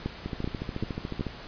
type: two click trains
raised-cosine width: 3 ms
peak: -19 / -16 dBFS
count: 15 / 4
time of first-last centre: 0.26-1.267 / 0.06-1.209 s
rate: 13.9 / 2.61 Hz
effects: pink hiss -43 dBFS RMS until 1.47 s + resampled to 11025 Hz